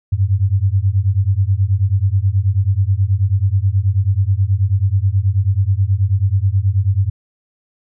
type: beating tone pair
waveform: sine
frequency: 93 / 102.3 Hz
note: F#2 / G#2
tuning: +9 / -26 cents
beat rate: 9.3 Hz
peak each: -15 dBFS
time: 0.12-7.1 s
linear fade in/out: 10 ms
effects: none